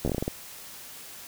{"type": "slowing click train", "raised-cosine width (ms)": 2, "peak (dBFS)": -14, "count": 9, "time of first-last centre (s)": [0.05, 0.279], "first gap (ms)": 12, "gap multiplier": 1.24, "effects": ["white hiss -44 dBFS RMS until 1.27 s"]}